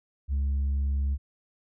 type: tone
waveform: sine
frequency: 69.3 Hz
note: C#2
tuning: in tune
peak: -21 dBFS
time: 0.28-1.18 s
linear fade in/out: 50 ms
effects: tanh soft clip ceiling -23 dBFS